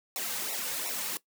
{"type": "noise with flanger", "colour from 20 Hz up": "white", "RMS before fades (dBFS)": -34, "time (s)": [0.16, 1.17], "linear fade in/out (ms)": 0, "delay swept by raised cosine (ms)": [0.62, 3.02], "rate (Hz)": 2.8, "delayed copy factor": -0.95, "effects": ["noise-tail reverb RT60 0.1 s tail -18 dB re dry", "high-pass 200 Hz 12 dB/octave"]}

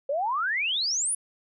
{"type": "exponential sweep", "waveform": "sine", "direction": "up", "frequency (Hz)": [533, 10548], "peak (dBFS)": -24, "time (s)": [0.09, 1.15], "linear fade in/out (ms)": 5, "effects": []}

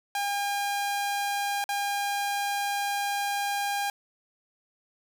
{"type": "tone with dropouts", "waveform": "sawtooth", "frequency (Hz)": 807, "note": "G#5", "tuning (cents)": -50, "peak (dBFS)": -23, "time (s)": [0.15, 3.9], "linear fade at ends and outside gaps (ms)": 2, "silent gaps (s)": [1.641, 1.69], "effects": []}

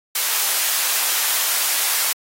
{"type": "high-pass noise", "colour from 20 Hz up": "white", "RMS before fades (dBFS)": -20, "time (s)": [0.15, 2.13], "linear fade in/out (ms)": 5, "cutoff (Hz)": 780, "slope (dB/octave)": 12, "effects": ["AAC 48 kbps"]}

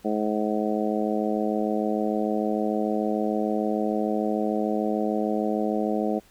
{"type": "harmonic tone", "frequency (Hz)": 106.7, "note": "G#2", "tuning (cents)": 47, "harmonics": [2, 3, 4, 5, 6, 7], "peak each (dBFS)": [-27, -29, -30, -31, -32, -32], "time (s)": [0.04, 6.2], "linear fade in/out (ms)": 20, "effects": ["pink hiss -57 dBFS RMS until 6.3 s"]}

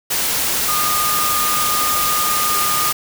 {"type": "tone in noise", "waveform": "sine", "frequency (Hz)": 1222, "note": "D#6", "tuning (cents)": -32, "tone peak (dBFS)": -19, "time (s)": [0.68, 2.92], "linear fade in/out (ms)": 10, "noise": "white", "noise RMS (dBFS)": -19, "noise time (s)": [0.1, 2.93], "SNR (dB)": -3, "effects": []}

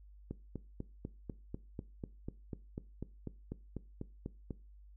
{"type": "click train", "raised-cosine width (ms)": 3, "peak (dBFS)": -27, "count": 18, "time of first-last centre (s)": [0.31, 4.508], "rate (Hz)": 4.05, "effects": ["noise-tail reverb RT60 0.3 s tail -19 dB re dry", "added 50 Hz sine -54 dBFS peak until 4.96 s"]}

